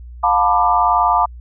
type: chord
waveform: sine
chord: B half-diminished seventh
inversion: second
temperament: just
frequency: 711.2 / 889 / 987.8 / 1185.3 Hz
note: F5 / A5 / B5 / D6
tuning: +31 / +18 / 0 / +16 cents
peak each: -17 dBFS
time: 0.23-1.26 s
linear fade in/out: 10 ms
effects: added 60 Hz sine -32 dBFS peak until 1.4 s